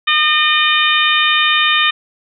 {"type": "harmonic tone", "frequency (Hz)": 609, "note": "D#5", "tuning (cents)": -37, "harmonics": [2, 3, 4, 5, 6], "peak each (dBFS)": [-17, -17, -17, -17, -17], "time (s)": [0.07, 1.91], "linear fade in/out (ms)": 10, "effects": []}